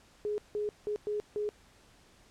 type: tone bursts at uneven times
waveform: sine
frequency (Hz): 418.2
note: G#4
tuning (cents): +12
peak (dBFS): -30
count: 5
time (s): 0.25-0.38 / 0.55-0.69 / 0.87-0.96 / 1.07-1.2 / 1.36-1.49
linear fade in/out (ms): 0
effects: pink hiss -61 dBFS RMS until 2.3 s + low-pass 9000 Hz 12 dB/octave